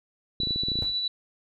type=tone with tremolo; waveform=sine; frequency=3951 Hz; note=B7; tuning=in tune; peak=-24 dBFS; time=0.4-1.08 s; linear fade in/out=5 ms; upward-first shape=sine; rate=11 Hz; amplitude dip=35%
type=clicks; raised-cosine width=3 ms; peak=-21 dBFS; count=11; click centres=0.402 / 0.434 / 0.472 / 0.508 / 0.56 / 0.635 / 0.685 / 0.718 / 0.756 / 0.789 / 0.823 s
type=noise with exponential decay; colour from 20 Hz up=brown; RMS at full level=-34 dBFS; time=0.82-1.02 s; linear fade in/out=0 ms; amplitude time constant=43 ms
effects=none